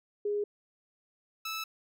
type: tone pair in turn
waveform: sine / 15% pulse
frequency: 412.6 / 1309.9 Hz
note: G#4 / E6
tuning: -11 / -11 cents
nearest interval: octave + minor sixth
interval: 2000 cents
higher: second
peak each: -28 dBFS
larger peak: neither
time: 0.25-0.44 / 1.45-1.64 s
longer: neither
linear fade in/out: 5 ms
effects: none